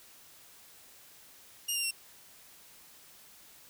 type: tone with pitch steps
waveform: 15% pulse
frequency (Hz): 2833 / 2783 / 2733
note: F7 / F7 / F7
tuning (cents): +24 / -7 / -38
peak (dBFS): -23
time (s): 1.68-1.911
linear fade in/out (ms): 10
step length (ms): 77
effects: white hiss -56 dBFS RMS until 3.69 s